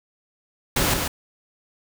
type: noise with echo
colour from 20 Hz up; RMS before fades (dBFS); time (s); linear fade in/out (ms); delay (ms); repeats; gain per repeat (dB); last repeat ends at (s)
pink; -21; 0.76-0.94; 5; 140; 1; -4; 1.08
effects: none

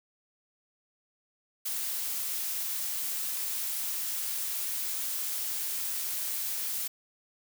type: noise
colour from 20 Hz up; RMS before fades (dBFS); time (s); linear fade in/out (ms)
blue; -33; 1.65-6.88; 10
effects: none

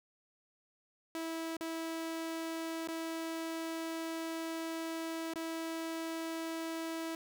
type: tone with dropouts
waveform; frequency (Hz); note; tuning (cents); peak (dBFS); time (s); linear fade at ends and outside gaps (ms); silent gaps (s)
sawtooth; 326.6; E4; -16; -33; 1.15-7.15; 1; 1.568-1.609 / 2.875-2.885 / 5.337-5.358
effects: none

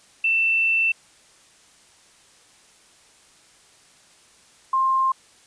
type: tone pair in turn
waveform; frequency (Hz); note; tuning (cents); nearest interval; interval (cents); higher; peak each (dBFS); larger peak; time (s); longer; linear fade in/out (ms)
sine; 2674 / 1057.5; E7 / C6; +24 / +18; octave + major third; 1606; first; -17; neither; 0.24-0.92 / 4.73-5.12; first; 5
effects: white hiss -54 dBFS RMS until 5.46 s + resampled to 22050 Hz

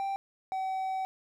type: tone pair in turn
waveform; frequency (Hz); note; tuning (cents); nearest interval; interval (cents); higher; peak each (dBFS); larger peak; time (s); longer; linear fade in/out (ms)
triangle; 784 / 760.8; G5 / F#5; 0 / +48; minor second; 52; first; -28; neither; 0-0.16 / 0.52-1.05; second; 0
effects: none

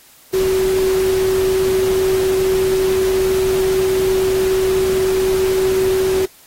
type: tone in noise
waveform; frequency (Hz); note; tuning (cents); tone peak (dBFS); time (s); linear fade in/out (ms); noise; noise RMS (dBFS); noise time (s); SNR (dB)
sine; 378.5; F#4; +39; -13; 0.33-6.26; 10; pink; -27; 0.33-6.26; +11
effects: white hiss -47 dBFS RMS until 6.46 s + AAC 48 kbps

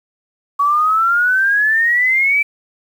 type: exponential sweep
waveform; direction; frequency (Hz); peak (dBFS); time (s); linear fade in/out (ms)
sine; up; 1126 to 2336; -11; 0.59-2.43; 10
effects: 7-bit

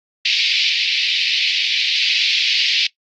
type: band-pass noise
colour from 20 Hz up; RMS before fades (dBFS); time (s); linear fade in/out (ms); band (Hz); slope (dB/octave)
pink; -17; 0.25-2.87; 5; 2300 to 4900; 48
effects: noise-tail reverb RT60 0.1 s tail -19 dB re dry + Opus 32 kbps

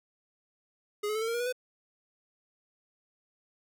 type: tone with pitch steps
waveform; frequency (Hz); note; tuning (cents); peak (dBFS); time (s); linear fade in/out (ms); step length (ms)
square; 415.3 / 426.7 / 438.5 / 450.5 / 462.9 / 475.7 / 488.8 / 502.2; G#4 / G#4 / A4 / A4 / A#4 / A#4 / B4 / B4; 0 / +47 / -6 / +41 / -12 / +35 / -18 / +29; -30; 1.03-1.526; 10; 62
effects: none

